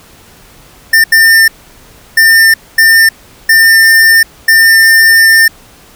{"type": "tone bursts at uneven times", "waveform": "square", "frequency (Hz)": 1801, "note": "A6", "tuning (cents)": 40, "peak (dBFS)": -3, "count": 6, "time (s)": [[0.93, 1.04], [1.12, 1.48], [2.17, 2.54], [2.78, 3.09], [3.49, 4.23], [4.48, 5.48]], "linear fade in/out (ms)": 5, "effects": ["pink hiss -39 dBFS RMS until 5.95 s"]}